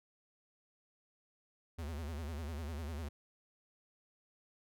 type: tone with vibrato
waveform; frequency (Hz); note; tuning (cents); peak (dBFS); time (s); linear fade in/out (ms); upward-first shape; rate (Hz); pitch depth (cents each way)
square; 77.3; D#2; -11; -40; 1.78-3.09; 10; sine; 10; 160
effects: none